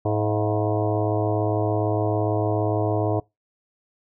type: harmonic tone with a mistuned harmonic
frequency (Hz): 106.7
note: G#2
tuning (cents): +47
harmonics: 1 / 3 / 4 / 5 / 6 / 7 / 8 / 9 / 10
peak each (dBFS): -24 / -27 / -27 / -32 / -28 / -30 / -40 / -35 / -41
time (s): 0.05-3.2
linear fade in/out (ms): 5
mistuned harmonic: 7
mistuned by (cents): -69
effects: noise-tail reverb RT60 0.2 s tail -24 dB re dry